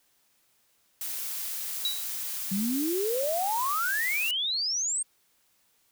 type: noise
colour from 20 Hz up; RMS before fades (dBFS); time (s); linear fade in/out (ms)
blue; -34; 1.01-4.31; 2
type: tone with exponential decay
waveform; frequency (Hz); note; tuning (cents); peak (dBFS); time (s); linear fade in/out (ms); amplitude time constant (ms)
sine; 3900; B7; -23; -23; 1.85-2.14; 1; 63
type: exponential sweep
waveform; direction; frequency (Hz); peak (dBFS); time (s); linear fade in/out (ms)
sine; up; 185 to 8740; -26; 2.51-5.03; 10
effects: white hiss -68 dBFS RMS until 5.91 s